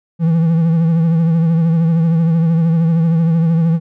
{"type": "tone with vibrato", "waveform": "triangle", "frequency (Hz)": 164.81, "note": "E3", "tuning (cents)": 0, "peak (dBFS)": -8, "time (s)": [0.19, 3.8], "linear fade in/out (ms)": 50, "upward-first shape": "triangle", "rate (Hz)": 13, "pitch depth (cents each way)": 61, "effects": []}